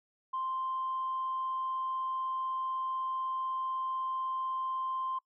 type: tone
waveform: sine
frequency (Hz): 1046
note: C6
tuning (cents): -1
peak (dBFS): -31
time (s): 0.33-5.19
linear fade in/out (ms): 10
effects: noise-tail reverb RT60 0.1 s tail -23 dB re dry + tanh soft clip ceiling -27 dBFS